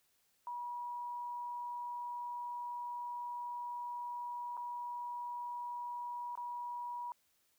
sine tone with dropouts, 966 Hz, B5, 39 cents flat, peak -39 dBFS, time 0.47-7.12 s, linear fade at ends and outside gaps 1 ms, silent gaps 4.569-4.575 / 6.354-6.375 s, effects white hiss -75 dBFS RMS until 7.58 s

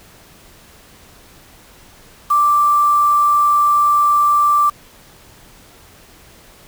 sine tone with quantisation, 1174.7 Hz, D6, in tune, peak -10 dBFS, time 2.3-4.7 s, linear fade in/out 10 ms, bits 5, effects pink hiss -45 dBFS RMS until 6.67 s

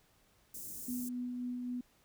white band-stop noise, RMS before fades -45 dBFS, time 0.54-1.09 s, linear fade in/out 5 ms, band 390 to 6700 Hz, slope 24 dB/octave
sine tone with tremolo, 246.9 Hz, B3, in tune, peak -35 dBFS, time 0.88-1.81 s, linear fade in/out 5 ms, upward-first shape sine, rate 3.8 Hz, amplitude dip 25%
effects pink hiss -69 dBFS RMS until 2.04 s

